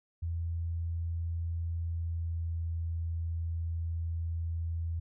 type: tone with pitch glide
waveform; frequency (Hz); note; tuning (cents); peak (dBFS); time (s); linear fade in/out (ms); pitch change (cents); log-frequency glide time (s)
sine; 83.8 to 83.08; E2 to E2; +29 to +14; -31; 0.22-5; 10; -15; 1.77-2.65
effects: none